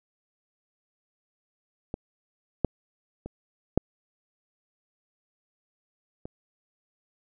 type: clicks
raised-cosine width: 2 ms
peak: -18 / -8 / -23 / -6 / -24 dBFS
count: 5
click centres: 1.941 / 2.647 / 3.26 / 3.776 / 6.255 s
effects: none